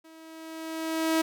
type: tone with level ramp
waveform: sawtooth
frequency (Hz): 321.9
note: E4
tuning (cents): -41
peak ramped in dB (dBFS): -46 to -17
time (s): 0.04-1.22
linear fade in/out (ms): 10
effects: none

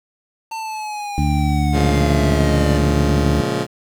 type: linear sweep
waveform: square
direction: down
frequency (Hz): 900 to 587.3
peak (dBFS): -25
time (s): 0.51-2.78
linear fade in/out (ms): 10
type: harmonic tone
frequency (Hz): 73.4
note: D2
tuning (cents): 0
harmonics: 1 / 2 / 3 / 4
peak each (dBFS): -18 / -19 / -23 / -24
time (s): 1.18-3.41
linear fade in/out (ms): 0
type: chord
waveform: 15% pulse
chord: Bb minor seventh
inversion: none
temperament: just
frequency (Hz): 116.54 / 139.85 / 174.81 / 209.8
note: Bb2 / Db3 / F3 / Ab3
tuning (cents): 0 / +16 / +2 / +18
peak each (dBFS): -19 / -18 / -20 / -19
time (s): 1.72-3.67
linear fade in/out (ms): 50
effects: low-pass 9000 Hz 12 dB/octave + 7-bit

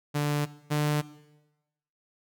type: tone pair in turn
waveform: sawtooth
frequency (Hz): 146.83 / 149.05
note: D3 / D3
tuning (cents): 0 / +26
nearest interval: unison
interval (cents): 26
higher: second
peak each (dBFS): -21 / -20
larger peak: second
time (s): 0.14-0.46 / 0.7-1.02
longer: neither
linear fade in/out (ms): 20
effects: noise-tail reverb RT60 1.0 s tail -18 dB re dry

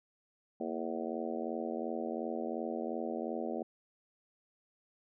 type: harmonic tone with a mistuned harmonic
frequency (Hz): 82.8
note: E2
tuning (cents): +8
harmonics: 3 / 4 / 5 / 6 / 7 / 8 / 9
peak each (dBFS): -40 / -41 / -42 / -43 / -43 / -44 / -45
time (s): 0.6-3.63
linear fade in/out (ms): 5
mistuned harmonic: 3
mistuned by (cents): -110
effects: none

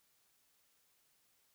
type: silence
effects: white hiss -74 dBFS RMS until 1.54 s

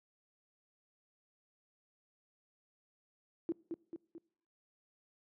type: tone with echo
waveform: sine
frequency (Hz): 333.5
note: E4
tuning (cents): +20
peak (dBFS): -31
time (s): 3.49-3.52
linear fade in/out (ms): 0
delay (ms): 220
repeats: 3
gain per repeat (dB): -5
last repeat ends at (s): 4.18
effects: noise-tail reverb RT60 0.7 s tail -24 dB re dry + high-pass 150 Hz 12 dB/octave

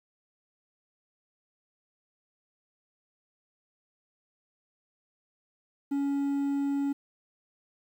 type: tone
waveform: triangle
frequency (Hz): 280.3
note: C#4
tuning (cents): +19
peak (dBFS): -24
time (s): 5.91-6.93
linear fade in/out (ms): 10
effects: 10-bit

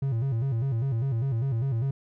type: tone with vibrato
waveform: triangle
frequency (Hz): 124.7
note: B2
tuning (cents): +17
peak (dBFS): -22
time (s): 0.02-1.91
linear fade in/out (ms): 5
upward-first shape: square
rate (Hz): 5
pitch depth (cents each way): 160
effects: none

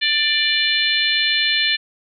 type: harmonic tone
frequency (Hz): 591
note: D5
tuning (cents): +11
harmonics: 3 / 4 / 5 / 6 / 7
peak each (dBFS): -22 / -22 / -22 / -22 / -22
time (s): 0.01-1.77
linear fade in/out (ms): 20
effects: none

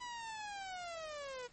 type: linear sweep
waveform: sawtooth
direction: down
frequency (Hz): 994 to 478.7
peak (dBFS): -39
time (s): 0-1.48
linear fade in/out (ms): 20
effects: pink hiss -64 dBFS RMS until 1.52 s + MP3 32 kbps

